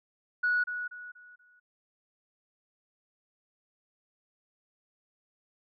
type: tone with echo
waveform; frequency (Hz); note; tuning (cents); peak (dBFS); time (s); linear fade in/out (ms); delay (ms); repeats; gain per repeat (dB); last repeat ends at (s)
sine; 1465; F#6; -18; -23; 0.43-0.64; 10; 240; 4; -9; 1.6
effects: tanh soft clip ceiling -19 dBFS